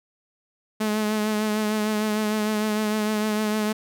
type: tone with vibrato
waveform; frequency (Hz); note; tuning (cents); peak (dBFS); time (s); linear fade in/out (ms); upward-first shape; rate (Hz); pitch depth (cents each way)
sawtooth; 213.6; G#3; +49; -18; 0.8-3.73; 10; triangle; 6.6; 34
effects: none